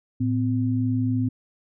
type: tone pair together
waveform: sine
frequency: 111.64 / 255.3 Hz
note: A2 / C4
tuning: +26 / -42 cents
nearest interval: octave + major second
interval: 1432 cents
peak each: -23 dBFS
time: 0.2-1.29 s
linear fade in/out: 10 ms
effects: none